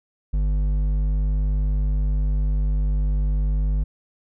sine tone with hard clipping, 50.2 Hz, G1, 42 cents sharp, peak -20 dBFS, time 0.33-3.84 s, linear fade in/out 10 ms, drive 7 dB, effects none

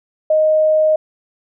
sine tone, 622 Hz, D#5, 1 cent flat, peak -10 dBFS, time 0.3-0.96 s, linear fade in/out 5 ms, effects none

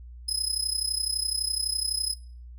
30% pulse tone with amplitude modulation, 5080 Hz, D#8, 35 cents sharp, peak -18 dBFS, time 0.28-2.14 s, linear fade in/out 10 ms, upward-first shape sine, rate 31.9 Hz, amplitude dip 75%, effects noise-tail reverb RT60 0.4 s tail -19 dB re dry + added 60 Hz sine -41 dBFS peak until 2.58 s

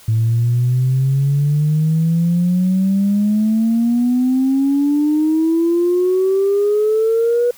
sine exponential sweep, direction up, 110 to 487.7 Hz, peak -11 dBFS, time 0.08-7.51 s, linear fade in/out 5 ms, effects tanh soft clip ceiling -8 dBFS + white hiss -44 dBFS RMS until 7.57 s

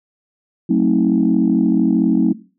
sine chord, F# diminished seventh, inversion none, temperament just, 185 / 222 / 266.4 / 319.7 Hz, F#3 / A3 / C4 / Eb4, 0 / +16 / +31 / +47 cents, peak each -17 dBFS, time 0.69-2.33 s, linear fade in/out 10 ms, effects noise-tail reverb RT60 0.4 s tail -20 dB re dry + tanh soft clip ceiling -4 dBFS

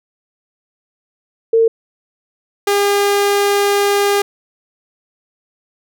sine / sawtooth tone pair in turn, 453.7 / 404.2 Hz, A#4 / G#4, -47 / -47 cents, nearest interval major second, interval 200 cents, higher first, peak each -8 dBFS, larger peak neither, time 1.53-1.68 / 2.67-4.22 s, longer second, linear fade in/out 5 ms, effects none

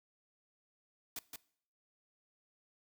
white noise with echo, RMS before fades -42 dBFS, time 1.16-1.19 s, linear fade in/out 2 ms, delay 170 ms, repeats 1, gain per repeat -4 dB, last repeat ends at 1.36 s, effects noise-tail reverb RT60 0.6 s tail -21 dB re dry

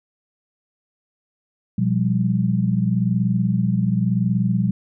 sine tone cluster, 121.3 / 176.9 / 197.8 Hz, B2 / F3 / G3, -31 / +23 / +16 cents, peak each -21 dBFS, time 1.78-4.71 s, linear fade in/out 5 ms, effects none

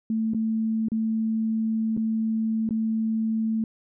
sine tone with dropouts, 221.8 Hz, A3, 14 cents sharp, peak -22 dBFS, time 0.1-3.64 s, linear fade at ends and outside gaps 2 ms, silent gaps 0.336-0.346 / 0.885-0.918 / 1.967-1.974 / 2.691-2.707 s, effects none

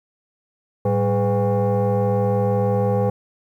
sine tone with frequency modulation, 196 Hz, G3, in tune, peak -15 dBFS, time 0.85-3.1 s, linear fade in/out 5 ms, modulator 306 Hz, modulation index 1.7, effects tanh soft clip ceiling -12 dBFS + 9-bit

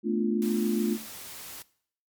sine chord, B half-diminished seventh, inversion third, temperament equal, 220 / 246.9 / 293.7 / 349.2 Hz, A3 / B3 / D4 / F4, 0 / 0 / 0 / 0 cents, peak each -27 / -33 / -32 / -29 dBFS, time 0.03-0.98 s, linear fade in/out 50 ms
white noise, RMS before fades -42 dBFS, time 0.42-1.62 s, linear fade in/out 0 ms
effects noise-tail reverb RT60 0.6 s tail -20 dB re dry + MP3 96 kbps

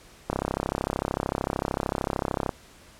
click train, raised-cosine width 1 ms, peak -11 dBFS, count 74, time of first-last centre 0.3-2.492 s, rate 33.3 Hz, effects pink hiss -52 dBFS RMS until 2.99 s + low-pass 11000 Hz 12 dB/octave

